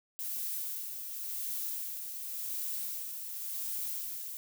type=noise with tremolo; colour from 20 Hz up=violet; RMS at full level=-36 dBFS; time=0.19-4.37 s; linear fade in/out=0 ms; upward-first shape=sine; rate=0.91 Hz; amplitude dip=45%; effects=none